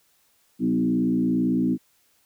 sine tone with frequency modulation, 251.7 Hz, B3, 33 cents sharp, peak -19 dBFS, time 0.59-1.78 s, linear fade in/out 50 ms, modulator 57.9 Hz, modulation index 1.2, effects white hiss -64 dBFS RMS until 2.25 s

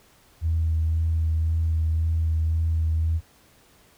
sine tone with vibrato, 80.7 Hz, E2, 36 cents flat, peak -19 dBFS, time 0.41-3.21 s, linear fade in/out 50 ms, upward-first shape sine, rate 1.9 Hz, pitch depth 17 cents each way, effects tanh soft clip ceiling -15 dBFS + pink hiss -57 dBFS RMS until 3.97 s

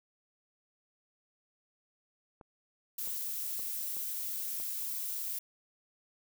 clicks, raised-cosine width 1 ms, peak -37 dBFS, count 5, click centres 2.412 / 3.074 / 3.595 / 3.968 / 4.6 s
violet noise, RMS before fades -37 dBFS, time 2.98-5.39 s, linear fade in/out 5 ms
effects none

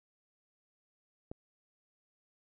click, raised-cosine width 2 ms, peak -28 dBFS, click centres 1.315 s, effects none

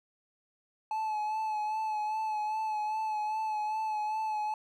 triangle tone with vibrato, 861 Hz, A5, 38 cents flat, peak -28 dBFS, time 0.91-4.54 s, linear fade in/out 2 ms, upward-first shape sine, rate 2.5 Hz, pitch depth 32 cents each way, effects none

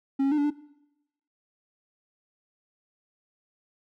triangle tone with pitch steps, 272.4 / 274.6 / 301.4 / 288.2 / 294.6 Hz, C#4 / C#4 / D4 / D4 / D4, -30 / -16 / +45 / -33 / +6 cents, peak -19 dBFS, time 0.19-0.505 s, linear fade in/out 10 ms, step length 63 ms, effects noise-tail reverb RT60 0.9 s tail -20 dB re dry

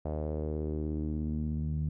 sawtooth tone with low-pass filter sweep, 76.7 Hz, D#2, 24 cents flat, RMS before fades -33 dBFS, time 0.05-1.89 s, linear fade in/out 5 ms, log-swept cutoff 640 to 160 Hz, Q 3.1, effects none

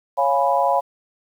sine chord, C# dominant seventh, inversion none, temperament equal, 554.4 / 698.5 / 830.6 / 987.8 Hz, C#5 / E#5 / G#5 / B5, 0 / 0 / 0 / 0 cents, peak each -21 dBFS, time 0.17-0.81 s, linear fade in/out 20 ms, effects 8-bit

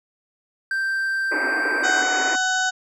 triangle tone, 1568 Hz, G6, in tune, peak -19 dBFS, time 0.71-2.02 s, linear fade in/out 2 ms
pink band-pass noise, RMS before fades -28 dBFS, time 1.31-2.36 s, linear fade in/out 10 ms, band 260 to 2400 Hz, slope 96 dB/octave
harmonic tone, 748 Hz, F#5, 19 cents sharp, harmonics 1 / 2 / 4 / 5 / 6 / 7 / 8 / 9 / 10, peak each -25 / -21 / -34 / -32 / -37 / -37 / -36 / -31 / -37 dBFS, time 1.83-2.71 s, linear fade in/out 20 ms
effects none

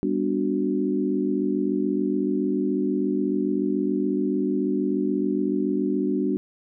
sine chord, G major seventh, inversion none, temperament equal with one note detuned, 199.54 / 246.9 / 293.7 / 370 Hz, G3 / B3 / D4 / F#4, +31 / 0 / 0 / 0 cents, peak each -27 / -28 / -25 / -27 dBFS, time 0.03-6.37 s, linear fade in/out 0 ms, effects none

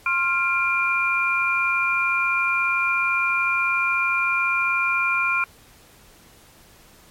sine tone cluster, 1059 / 1393 / 2390 Hz, C6 / F6 / D7, +21 / -5 / +30 cents, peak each -26 / -23 / -21 dBFS, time 0.06-5.44 s, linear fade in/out 2 ms, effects pink hiss -51 dBFS RMS until 7.1 s + MP3 64 kbps

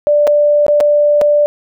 sine tone with dropouts, 589 Hz, D5, 5 cents sharp, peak -7 dBFS, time 0.07-1.46 s, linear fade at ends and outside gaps 0 ms, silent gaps 0.27-0.275 / 0.665-0.682 / 0.803-0.808 / 1.213-1.217 s, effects none

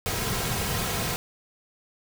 pink noise with comb filter, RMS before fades -28 dBFS, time 0.06-1.16 s, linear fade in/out 0 ms, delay 3.4 ms, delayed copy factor -0.55, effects none

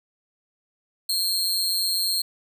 sawtooth tone with amplitude modulation, 4232 Hz, C8, 19 cents sharp, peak -16 dBFS, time 1.09-2.22 s, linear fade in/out 5 ms, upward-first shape sine, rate 188 Hz, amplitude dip 65%, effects none

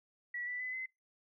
sine tone with pitch steps, 1940 / 1975.1 / 2011 / 2047 Hz, B6 / B6 / B6 / C7, -31 / 0 / +31 / -38 cents, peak -37 dBFS, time 0.34-0.86 s, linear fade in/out 5 ms, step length 130 ms, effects noise-tail reverb RT60 0.2 s tail -26 dB re dry

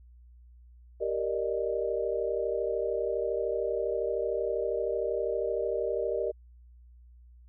sine chord, Eb major seventh, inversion first, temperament equal with one note detuned, 392 / 466.2 / 587.3 / 620.1 Hz, G4 / Bb4 / D5 / Eb5, 0 / 0 / 0 / -6 cents, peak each -33 / -31 / -35 / -34 dBFS, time 1-6.32 s, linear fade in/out 20 ms, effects added 60 Hz sine -51 dBFS peak until 7.48 s

